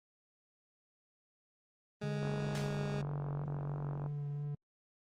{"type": "tone with pitch glide", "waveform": "20% pulse", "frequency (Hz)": [207.7, 205.3], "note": ["G#3", "G#3"], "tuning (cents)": [0, -20], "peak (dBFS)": -34, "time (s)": [2.01, 3.02], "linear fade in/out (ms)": 10, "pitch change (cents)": -20, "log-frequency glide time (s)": [2.54, 2.74]}
{"type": "tone with vibrato", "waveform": "triangle", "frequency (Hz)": 144.8, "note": "D3", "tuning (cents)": -24, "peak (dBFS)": -34, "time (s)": [2.03, 4.55], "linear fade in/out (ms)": 5, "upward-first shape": "triangle", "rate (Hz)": 3, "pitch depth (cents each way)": 15}
{"type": "click train", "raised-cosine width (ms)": 1, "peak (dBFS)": -30, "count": 86, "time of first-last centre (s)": [2.23, 4.062], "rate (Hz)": 46.4}
{"type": "noise with exponential decay", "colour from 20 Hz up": "white", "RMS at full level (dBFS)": -39, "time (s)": [2.55, 2.94], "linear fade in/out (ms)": 0, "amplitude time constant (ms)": 83}
{"effects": ["low-pass 6000 Hz 12 dB/octave", "Opus 24 kbps"]}